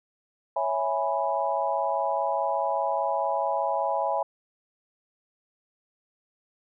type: chord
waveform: sine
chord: C# minor seventh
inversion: none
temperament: equal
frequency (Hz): 554.4 / 659.3 / 830.6 / 987.8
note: C#5 / E5 / G#5 / B5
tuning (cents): 0 / 0 / 0 / 0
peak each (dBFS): -30 / -29 / -28 / -30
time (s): 0.56-4.23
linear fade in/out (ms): 5
effects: none